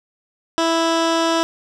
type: tone with low-pass filter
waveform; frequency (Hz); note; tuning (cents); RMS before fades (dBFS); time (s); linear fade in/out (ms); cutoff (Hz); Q
15% pulse; 329.6; E4; 0; -18; 0.58-1.43; 0; 5900; 1.2
effects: none